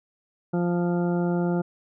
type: harmonic tone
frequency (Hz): 174.61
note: F3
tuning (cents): 0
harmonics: 1 / 2 / 3 / 4 / 5 / 7 / 8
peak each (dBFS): -23 / -27 / -33 / -35 / -38 / -47 / -41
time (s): 0.53-1.62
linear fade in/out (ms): 10
effects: none